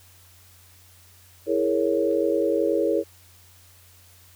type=chord; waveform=sine; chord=A# half-diminished seventh; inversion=second; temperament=equal; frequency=329.6 / 415.3 / 466.2 / 554.4 Hz; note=E4 / G#4 / A#4 / C#5; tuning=0 / 0 / 0 / 0 cents; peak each=-25 dBFS; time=1.46-3.04 s; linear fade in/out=50 ms
type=clicks; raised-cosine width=0.2 ms; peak=-35 / -39 dBFS; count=2; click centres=2.113 / 2.131 s
effects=added 90 Hz sine -54 dBFS peak until 4.35 s + white hiss -54 dBFS RMS until 4.35 s